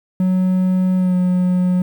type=tone with pitch glide; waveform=triangle; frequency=185 to 181.3 Hz; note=F#3 to F#3; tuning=0 to -35 cents; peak=-11 dBFS; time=0.2-1.82 s; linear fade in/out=2 ms; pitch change=-35 cents; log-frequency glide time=0.97-1.15 s; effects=8-bit